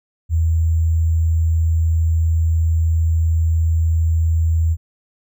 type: tone with sample-and-hold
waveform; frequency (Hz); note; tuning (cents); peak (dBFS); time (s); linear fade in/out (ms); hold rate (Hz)
sine; 81.5; E2; -19; -13; 0.29-4.77; 50; 7350
effects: none